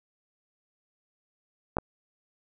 clicks, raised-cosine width 1 ms, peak -11 / -15 dBFS, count 2, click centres 1.769 / 1.785 s, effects none

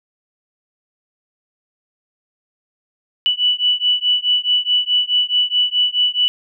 sine beating tone pair, 2960 / 2964.7 Hz, F#7 / F#7, 0 / +3 cents, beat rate 4.7 Hz, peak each -17 dBFS, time 3.26-6.28 s, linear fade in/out 0 ms, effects none

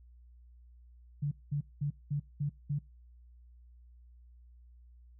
sine tone bursts, 144.6 Hz, D3, 27 cents flat, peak -29 dBFS, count 6, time 1.22-2.79 s, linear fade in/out 10 ms, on 95 ms, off 200 ms, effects noise-tail reverb RT60 0.3 s tail -26 dB re dry + added 60 Hz sine -54 dBFS peak until 5.19 s

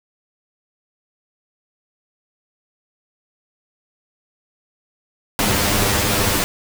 pink noise with comb filter, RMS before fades -18 dBFS, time 5.39-6.44 s, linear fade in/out 0 ms, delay 10 ms, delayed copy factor +0.75, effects none

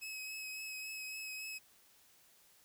sawtooth tone with vibrato, 2561 Hz, D#7, 49 cents sharp, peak -39 dBFS, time 0.01-1.59 s, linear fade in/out 20 ms, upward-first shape triangle, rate 3.6 Hz, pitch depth 21 cents each way, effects white hiss -66 dBFS RMS until 2.64 s

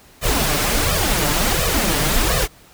pink noise with flanger, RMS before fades -18 dBFS, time 0.21-2.48 s, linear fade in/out 50 ms, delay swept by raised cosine 1.6 to 6.9 ms, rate 1.4 Hz, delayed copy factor +1, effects pink hiss -48 dBFS RMS until 2.73 s

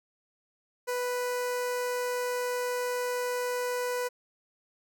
sawtooth tone with notch filter, 493.9 Hz, B4, in tune, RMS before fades -31 dBFS, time 0.87-4.09 s, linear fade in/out 20 ms, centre 3400 Hz, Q 1.9, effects none

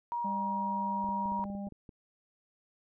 sine tone, 950 Hz, A#5, 33 cents sharp, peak -31 dBFS, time 0.12-1.44 s, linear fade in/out 0 ms
harmonic tone, 200 Hz, G3, 35 cents sharp, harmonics 1 / 3 / 4, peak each -36 / -46 / -48 dBFS, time 0.24-1.69 s, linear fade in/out 10 ms
clicks, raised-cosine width 3 ms, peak -36 dBFS, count 11, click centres 1.043 / 1.09 / 1.257 / 1.32 / 1.394 / 1.453 / 1.501 / 1.551 / 1.67 / 1.723 / 1.892 s
effects none

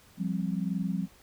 sine chord, F suspended second, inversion none, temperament just, 174.61 / 196.44 / 261.9 Hz, F3 / G3 / C4, 0 / +4 / +2 cents, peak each -31 / -31 / -37 dBFS, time 0.17-1.08 s, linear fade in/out 50 ms, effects pink hiss -58 dBFS RMS until 1.22 s

